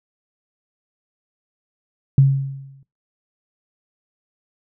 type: tone with exponential decay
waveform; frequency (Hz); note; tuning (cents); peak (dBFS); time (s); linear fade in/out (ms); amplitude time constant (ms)
sine; 136.5; C#3; -26; -6; 2.18-2.83; 2; 140
effects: noise-tail reverb RT60 0.2 s tail -19 dB re dry